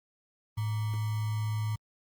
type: tone with sample-and-hold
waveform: sine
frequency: 107.9 Hz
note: A2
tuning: 33 cents flat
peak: -28 dBFS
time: 0.57-1.76 s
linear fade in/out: 10 ms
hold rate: 1050 Hz
effects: Opus 32 kbps